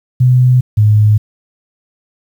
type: tone pair in turn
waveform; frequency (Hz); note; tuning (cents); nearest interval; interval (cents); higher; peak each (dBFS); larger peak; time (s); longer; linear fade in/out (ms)
sine; 126.2 / 106.12; B2 / G#2; +38 / +38; minor third; 300; first; -5; neither; 0.2-0.61 / 0.77-1.18; neither; 10
effects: 7-bit